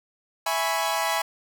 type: chord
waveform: sawtooth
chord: C# minor seventh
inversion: first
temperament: equal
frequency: 659.3 / 830.6 / 987.8 / 1108.7 Hz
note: E5 / G#5 / B5 / C#6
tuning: 0 / 0 / 0 / 0 cents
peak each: -25 / -24 / -25 / -28 dBFS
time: 0.46-1.22 s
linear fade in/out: 5 ms
effects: none